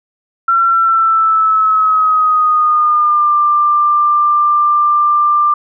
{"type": "tone with pitch glide", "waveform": "sine", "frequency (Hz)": [1357, 1188.2], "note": ["E6", "D6"], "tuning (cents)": [50, 20], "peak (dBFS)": -8, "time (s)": [0.48, 5.54], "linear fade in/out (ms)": 5, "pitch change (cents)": -230, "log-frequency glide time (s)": [0.69, 3.35], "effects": []}